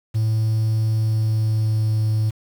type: tone with pitch glide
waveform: triangle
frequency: 110 to 108.74 Hz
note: A2 to A2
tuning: 0 to -20 cents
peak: -14 dBFS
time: 0.14-2.31 s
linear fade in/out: 20 ms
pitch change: -20 cents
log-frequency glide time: 0.93-1.98 s
effects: tanh soft clip ceiling -11 dBFS + 7-bit